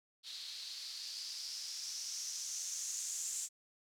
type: noise with low-pass filter sweep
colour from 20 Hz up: violet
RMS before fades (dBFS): -43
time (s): 0.23-3.49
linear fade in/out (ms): 50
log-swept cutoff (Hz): 4000 to 7300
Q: 4.9
effects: none